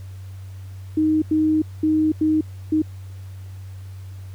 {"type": "tone bursts at uneven times", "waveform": "sine", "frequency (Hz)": 311.1, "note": "D#4", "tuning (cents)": 0, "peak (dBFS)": -15, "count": 5, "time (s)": [[0.97, 1.22], [1.31, 1.62], [1.83, 2.12], [2.21, 2.41], [2.72, 2.82]], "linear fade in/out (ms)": 5, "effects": ["added 95 Hz sine -33 dBFS peak until 4.34 s", "pink hiss -53 dBFS RMS until 4.34 s"]}